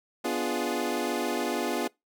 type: chord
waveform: 25% pulse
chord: B diminished seventh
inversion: none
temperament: equal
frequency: 246.9 / 293.7 / 349.2 / 415.3 Hz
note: B3 / D4 / F4 / Ab4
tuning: 0 / 0 / 0 / 0 cents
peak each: -29 / -30 / -28 / -30 dBFS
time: 0.24-1.88 s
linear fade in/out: 10 ms
effects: noise-tail reverb RT60 0.2 s tail -24 dB re dry